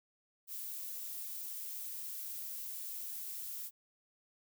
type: noise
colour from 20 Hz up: violet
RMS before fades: -43 dBFS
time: 0.47-3.71 s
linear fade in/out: 50 ms
effects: none